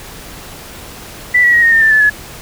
sine tone with pitch steps, 1975.5 / 1933.7 / 1892.8 / 1852.8 / 1813.6 / 1775.3 / 1737.7 / 1701 Hz, B6 / B6 / A#6 / A#6 / A#6 / A6 / A6 / G#6, 0 / -37 / +26 / -11 / -48 / +15 / -22 / +41 cents, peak -6 dBFS, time 1.34-2.1 s, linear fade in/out 10 ms, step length 95 ms, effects pink hiss -32 dBFS RMS until 2.41 s

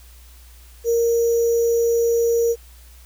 sine tone with sample-and-hold, 466.2 Hz, A#4, in tune, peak -15 dBFS, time 0.84-2.56 s, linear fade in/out 50 ms, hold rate 6300 Hz, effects added 60 Hz sine -43 dBFS peak until 3.05 s + white hiss -51 dBFS RMS until 3.05 s

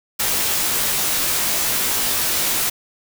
white noise with comb filter, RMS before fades -20 dBFS, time 0.19-2.7 s, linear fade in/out 10 ms, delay 17 ms, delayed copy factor -0.85, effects none

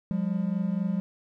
triangle tone pair together, 177.56 / 201.6 Hz, F3 / G3, +29 / +49 cents, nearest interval major second, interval 220 cents, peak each -26 dBFS, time 0.11-1 s, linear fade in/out 0 ms, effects none

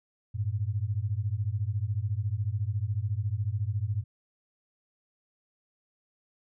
sine beating tone pair, 96.9 / 110.9 Hz, G2 / A2, -20 / +14 cents, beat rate 14 Hz, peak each -30 dBFS, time 0.34-4.04 s, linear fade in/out 20 ms, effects none

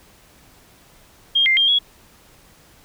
sine tone with pitch steps, 3221 / 2099 / 3201 / 3345 Hz, G7 / C7 / G7 / G#7, +46 / +5 / +36 / +12 cents, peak -13 dBFS, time 1.35-1.79 s, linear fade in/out 10 ms, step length 110 ms, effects pink hiss -51 dBFS RMS until 2.84 s

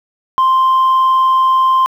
sine tone, 1046.5 Hz, C6, in tune, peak -6 dBFS, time 0.38-1.86 s, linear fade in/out 0 ms, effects tanh soft clip ceiling -7 dBFS + 7-bit

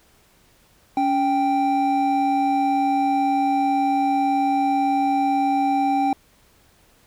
triangle tone pair together, 280.7 / 784 Hz, C#4 / G5, +22 / 0 cents, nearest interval octave + tritone, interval 1778 cents, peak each -20 / -17 dBFS, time 0.97-6.13 s, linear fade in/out 2 ms, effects pink hiss -57 dBFS RMS until 7.06 s

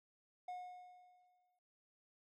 triangle tone with exponential decay, 724 Hz, F#5, 38 cents flat, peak -40 dBFS, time 0.48-1.59 s, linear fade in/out 5 ms, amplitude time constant 240 ms, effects AAC 32 kbps

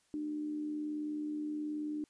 sine tone with amplitude modulation, 300.8 Hz, D4, 42 cents sharp, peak -33 dBFS, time 0.14-2.04 s, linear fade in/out 0 ms, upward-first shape sine, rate 78.8 Hz, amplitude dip 40%, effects white hiss -72 dBFS RMS until 2.09 s + resampled to 22050 Hz

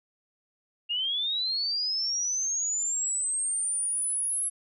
sine linear sweep, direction up, 2794 to 10950 Hz, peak -26 dBFS, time 0.89-4.5 s, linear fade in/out 20 ms, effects none

